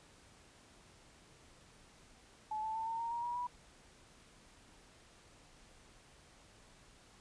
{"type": "tone with pitch steps", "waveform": "sine", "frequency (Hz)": [862, 877.6, 893.4, 909.6, 926, 942.7, 959.8, 977.1], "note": ["A5", "A5", "A5", "A#5", "A#5", "A#5", "B5", "B5"], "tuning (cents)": [-36, -5, 26, -43, -12, 19, -50, -19], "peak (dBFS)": -36, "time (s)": [2.51, 3.47], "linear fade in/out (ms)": 5, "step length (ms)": 120, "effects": ["pink hiss -62 dBFS RMS until 7.2 s", "resampled to 22050 Hz"]}